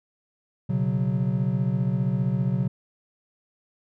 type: chord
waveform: triangle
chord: B suspended second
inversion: none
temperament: equal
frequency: 123.47 / 138.59 / 185 Hz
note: B2 / C#3 / F#3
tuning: 0 / 0 / 0 cents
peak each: -24 dBFS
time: 0.69-2.68 s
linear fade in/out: 10 ms
effects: none